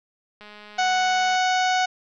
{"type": "click train", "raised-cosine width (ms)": 0.3, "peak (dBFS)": -28, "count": 199, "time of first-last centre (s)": [0.41, 1.357], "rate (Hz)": 209}
{"type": "harmonic tone", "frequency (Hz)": 740, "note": "F#5", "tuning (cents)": 0, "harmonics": [1, 2, 3, 4, 5, 6, 7, 8, 9], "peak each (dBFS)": [-20, -26, -30, -32, -34, -36, -37, -38, -39], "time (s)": [0.78, 1.86], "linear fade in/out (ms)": 10}
{"effects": []}